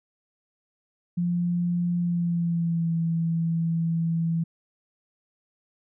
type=tone with pitch glide; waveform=sine; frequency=174.5 to 165.47 Hz; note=F3 to E3; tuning=-1 to +7 cents; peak=-22 dBFS; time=1.17-4.44 s; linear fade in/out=10 ms; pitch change=-92 cents; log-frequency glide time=1.98-2.94 s; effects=none